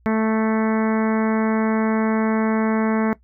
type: harmonic tone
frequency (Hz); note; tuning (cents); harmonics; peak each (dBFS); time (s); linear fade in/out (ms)
220; A3; 0; 1 / 2 / 3 / 4 / 5 / 6 / 7 / 8 / 9 / 10; -18 / -24 / -28 / -30 / -32 / -34 / -35 / -36 / -37 / -38; 0.06-3.13; 0
effects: noise-tail reverb RT60 0.1 s tail -18 dB re dry + added 60 Hz sine -53 dBFS peak until 3.23 s